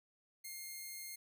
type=tone; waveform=5% pulse; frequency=2126 Hz; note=C7; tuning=27 cents sharp; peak=-35 dBFS; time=0.44-1.16 s; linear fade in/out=10 ms; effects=none